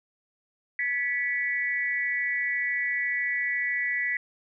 sine tone with amplitude modulation, 1962 Hz, B6, 12 cents flat, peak -21 dBFS, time 0.79-4.17 s, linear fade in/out 2 ms, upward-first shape sine, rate 266 Hz, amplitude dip 85%, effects none

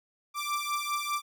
sawtooth beating tone pair, 1173 / 1178 Hz, D6 / D6, -2 / +5 cents, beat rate 5 Hz, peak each -29 dBFS, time 0.34-1.22 s, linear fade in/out 50 ms, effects none

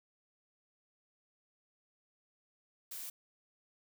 blue noise, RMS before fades -44 dBFS, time 2.91-3.1 s, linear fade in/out 5 ms, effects none

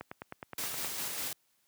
click train, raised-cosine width 0.5 ms, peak -25 dBFS, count 9, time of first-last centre 0.01-0.847 s, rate 9.56 Hz
white noise with tremolo, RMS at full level -36 dBFS, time 0.58-1.33 s, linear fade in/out 2 ms, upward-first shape square, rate 5 Hz, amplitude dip 25%
effects white hiss -73 dBFS RMS until 1.67 s + high-pass 80 Hz 12 dB/octave

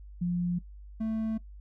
sine / triangle tone pair in turn, 175.9 / 221 Hz, F3 / A3, +13 / +8 cents, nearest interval major third, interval 395 cents, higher second, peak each -26 dBFS, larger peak neither, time 0.21-0.59 / 1-1.38 s, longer neither, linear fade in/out 10 ms, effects noise-tail reverb RT60 0.1 s tail -20 dB re dry + added 50 Hz sine -44 dBFS peak until 1.6 s

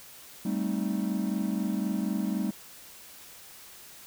triangle chord, A half-diminished seventh, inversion third, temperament equal, 196 / 220 / 261.6 / 311.1 Hz, G3 / A3 / C4 / Eb4, 0 / 0 / 0 / 0 cents, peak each -28 / -30 / -34 / -33 dBFS, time 0.45-2.51 s, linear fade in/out 5 ms, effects white hiss -49 dBFS RMS until 4.06 s

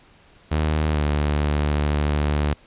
sawtooth tone with pitch glide, 77.1 to 73.92 Hz, D#2 to D2, -15 to +12 cents, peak -15 dBFS, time 0.51-2.54 s, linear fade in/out 10 ms, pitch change -73 cents, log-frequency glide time 0.9-1.01 s, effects pink hiss -53 dBFS RMS until 2.66 s + resampled to 8000 Hz

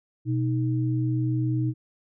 sine tone pair together, 124.1 / 312.5 Hz, B2 / D#4, +9 / +8 cents, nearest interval octave + major third, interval 1599 cents, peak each -23 / -28 dBFS, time 0.25-1.74 s, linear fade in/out 50 ms, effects none

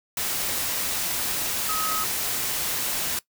sine tone in noise, 1269 Hz, D#6, 34 cents sharp, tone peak -27 dBFS, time 1.69-2.04 s, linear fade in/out 2 ms, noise white, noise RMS -27 dBFS, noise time 0.17-3.19 s, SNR -3 dB, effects noise-tail reverb RT60 0.1 s tail -19 dB re dry

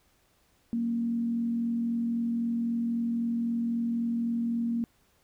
sine tone with frequency modulation, 233.1 Hz, A#3, in tune, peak -26 dBFS, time 0.73-4.84 s, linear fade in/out 0 ms, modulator 43.8 Hz, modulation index 0.26, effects pink hiss -67 dBFS RMS until 5.23 s

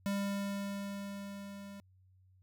square tone with level ramp, 199.5 Hz, G3, 31 cents sharp, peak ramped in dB -32 to -47 dBFS, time 0.06-1.8 s, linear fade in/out 0 ms, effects added 93 Hz sine -62 dBFS peak until 2.42 s

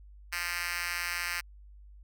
5% pulse tone with high-pass filter, 174.61 Hz, F3, in tune, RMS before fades -34 dBFS, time 0.32-1.41 s, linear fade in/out 10 ms, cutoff 2000 Hz, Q 1.3, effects added 50 Hz sine -49 dBFS peak until 2.03 s

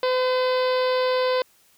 harmonic tone, 509 Hz, C5, 48 cents flat, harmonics 1 / 2 / 3 / 4 / 5 / 6 / 7 / 8 / 9 / 10, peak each -20 / -27 / -34 / -36 / -38 / -39 / -37 / -38 / -38 / -44 dBFS, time 0.03-1.42 s, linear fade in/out 2 ms, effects white hiss -59 dBFS RMS until 1.77 s

